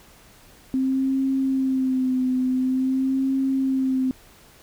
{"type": "tone with vibrato", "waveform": "sine", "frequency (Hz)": 261.6, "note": "C4", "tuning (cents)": 0, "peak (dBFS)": -19, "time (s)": [0.74, 4.11], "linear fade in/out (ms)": 0, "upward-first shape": "sine", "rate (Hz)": 0.47, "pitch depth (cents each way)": 40, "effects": ["pink hiss -51 dBFS RMS until 4.62 s"]}